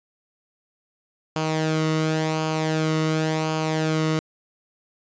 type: tone with flanger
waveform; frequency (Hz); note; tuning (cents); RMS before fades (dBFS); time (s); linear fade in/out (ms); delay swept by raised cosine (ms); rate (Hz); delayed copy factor
sawtooth; 157.5; D#3; +21; -23; 1.36-4.19; 0; 0.52 to 1.23; 0.92; -0.55
effects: resampled to 16000 Hz